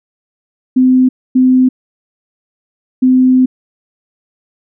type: tone bursts at uneven times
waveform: sine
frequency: 256.4 Hz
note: C4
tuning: 35 cents flat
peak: -5 dBFS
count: 3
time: 0.76-1.09 / 1.35-1.69 / 3.02-3.46 s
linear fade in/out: 10 ms
effects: none